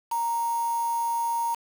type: tone with quantisation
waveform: sine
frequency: 932.3 Hz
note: A#5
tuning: in tune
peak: -24 dBFS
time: 0.11-1.55 s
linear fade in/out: 10 ms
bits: 6
effects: none